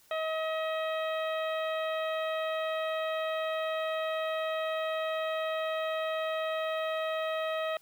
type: harmonic tone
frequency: 636 Hz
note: D#5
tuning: 38 cents sharp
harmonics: 1 / 2 / 3 / 4 / 5 / 6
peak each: -31 / -37 / -41 / -43 / -45 / -47 dBFS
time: 0.11-7.77 s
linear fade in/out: 2 ms
effects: white hiss -62 dBFS RMS until 7.81 s